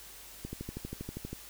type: click train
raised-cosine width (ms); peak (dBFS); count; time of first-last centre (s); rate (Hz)
3; -25; 12; 0.45-1.33; 12.5
effects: added 51 Hz sine -60 dBFS peak until 1.49 s + white hiss -50 dBFS RMS until 1.49 s